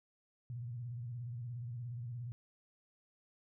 sine tone with vibrato, 120 Hz, B2, 49 cents flat, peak -40 dBFS, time 0.5-2.32 s, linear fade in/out 0 ms, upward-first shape square, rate 17 Hz, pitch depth 75 cents each way, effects none

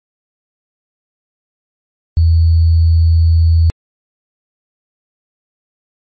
sine tone with sample-and-hold, 82.41 Hz, E2, in tune, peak -6 dBFS, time 2.17-3.7 s, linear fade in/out 0 ms, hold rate 4410 Hz, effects MP3 32 kbps

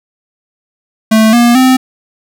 square tone with pitch steps, 219.7 / 238.2 / 258.3 Hz, A3 / A#3 / C4, -2 / +38 / -22 cents, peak -5 dBFS, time 1.11-1.77 s, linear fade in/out 10 ms, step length 220 ms, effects none

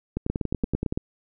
two click trains, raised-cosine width 3 ms, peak -12 / -13 dBFS, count 7 / 9, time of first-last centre 0.3-0.975 / 0.17-0.925 s, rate 8.89 / 10.6 Hz, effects none

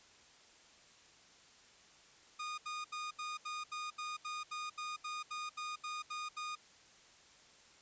sawtooth tone bursts, 1228 Hz, D#6, 23 cents flat, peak -36 dBFS, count 16, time 2.39-6.555 s, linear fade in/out 10 ms, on 190 ms, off 75 ms, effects white hiss -62 dBFS RMS until 7.81 s + resampled to 16000 Hz

